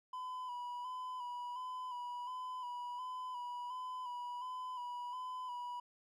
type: tone with vibrato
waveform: triangle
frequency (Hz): 993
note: B5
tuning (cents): +9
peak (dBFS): -39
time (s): 0.13-5.8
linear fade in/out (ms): 5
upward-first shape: square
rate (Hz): 1.4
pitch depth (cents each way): 31
effects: none